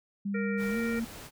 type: tone with pitch glide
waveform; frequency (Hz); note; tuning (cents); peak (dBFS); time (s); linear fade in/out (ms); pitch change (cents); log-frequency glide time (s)
sine; 200 to 228.4; G3 to A#3; +35 to -35; -29; 0.25-1.05; 10; +230; 0.69-0.78
type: harmonic tone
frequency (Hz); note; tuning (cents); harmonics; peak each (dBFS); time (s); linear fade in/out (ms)
466.2; A#4; 0; 1 / 3 / 4 / 5; -34 / -39 / -40 / -41; 0.34-1; 10
type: noise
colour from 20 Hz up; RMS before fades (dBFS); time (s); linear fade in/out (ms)
pink; -45; 0.57-1.31; 50
effects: none